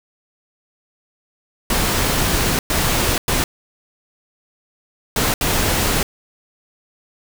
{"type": "noise bursts at uneven times", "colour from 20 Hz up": "pink", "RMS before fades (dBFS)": -18, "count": 5, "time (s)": [[1.7, 2.59], [2.7, 3.18], [3.28, 3.44], [5.16, 5.34], [5.41, 6.03]], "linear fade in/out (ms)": 2, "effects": []}